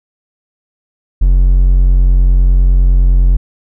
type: tone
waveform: triangle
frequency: 44.95 Hz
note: F#1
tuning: 49 cents flat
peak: -3 dBFS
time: 1.21-3.37 s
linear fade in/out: 10 ms
effects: none